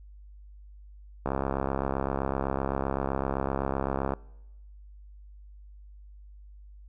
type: click train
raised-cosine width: 1 ms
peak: -14 dBFS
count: 196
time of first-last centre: 1.26-4.136 s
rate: 67.8 Hz
effects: noise-tail reverb RT60 0.9 s tail -24 dB re dry + added 50 Hz sine -46 dBFS peak until 6.88 s